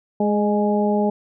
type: harmonic tone with a mistuned harmonic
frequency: 208.4 Hz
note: G#3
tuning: 6 cents sharp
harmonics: 1 / 2 / 3 / 4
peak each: -19 / -22 / -24 / -25 dBFS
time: 0.2-1.1 s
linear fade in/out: 5 ms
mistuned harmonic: 3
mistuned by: -25 cents
effects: none